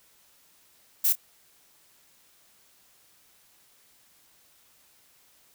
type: noise with echo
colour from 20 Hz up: violet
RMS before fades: -22 dBFS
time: 1.04-1.13 s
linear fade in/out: 10 ms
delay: 27 ms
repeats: 1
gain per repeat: -14 dB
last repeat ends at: 1.157 s
effects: white hiss -61 dBFS RMS until 5.54 s